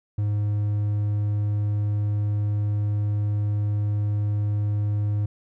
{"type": "tone", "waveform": "triangle", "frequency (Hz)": 103.83, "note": "G#2", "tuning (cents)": 0, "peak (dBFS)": -19, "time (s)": [0.18, 5.26], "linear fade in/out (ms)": 5, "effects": []}